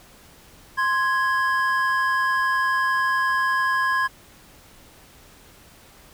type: tone pair together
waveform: triangle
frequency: 1048.1 / 1661.2 Hz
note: C6 / G#6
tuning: +3 / 0 cents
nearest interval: minor sixth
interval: 797 cents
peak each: -20 dBFS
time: 0.77-4.08 s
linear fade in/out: 20 ms
effects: pink hiss -50 dBFS RMS until 6.13 s